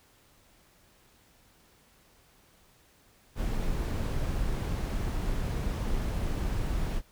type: noise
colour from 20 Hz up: brown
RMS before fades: -30 dBFS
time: 3.35-7.02 s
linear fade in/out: 50 ms
effects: pink hiss -62 dBFS RMS until 7.11 s